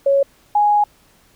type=tone pair in turn; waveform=sine; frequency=554 / 830.1 Hz; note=C#5 / G#5; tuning=-1 / -1 cents; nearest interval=perfect fifth; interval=700 cents; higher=second; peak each=-11 dBFS; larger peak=neither; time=0.06-0.23 / 0.55-0.84 s; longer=second; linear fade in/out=5 ms; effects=pink hiss -54 dBFS RMS until 1.35 s